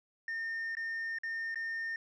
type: tone with dropouts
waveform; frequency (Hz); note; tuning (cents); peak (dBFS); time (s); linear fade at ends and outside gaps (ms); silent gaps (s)
sine; 1820; A#6; -42; -32; 0.28-1.96; 2; 0.752-0.769 / 1.186-1.234 / 1.545-1.557
effects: tanh soft clip ceiling -33 dBFS